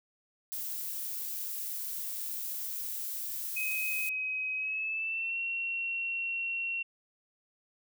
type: noise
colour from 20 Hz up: violet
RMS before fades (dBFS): -37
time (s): 0.52-4.09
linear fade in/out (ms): 0
type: tone with pitch glide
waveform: sine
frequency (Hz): 2532 to 2729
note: D#7 to F7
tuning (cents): +30 to -41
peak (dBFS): -31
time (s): 3.56-6.83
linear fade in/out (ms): 10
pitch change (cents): +129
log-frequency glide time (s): 4.56-5.38
effects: none